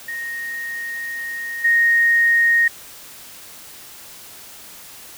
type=tone with level steps; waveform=sine; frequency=1862 Hz; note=A#6; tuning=2 cents flat; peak=-25 / -12 dBFS; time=0.08-2.68 s; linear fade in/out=5 ms; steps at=1.64 s; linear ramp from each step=10 ms; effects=white hiss -40 dBFS RMS until 5.17 s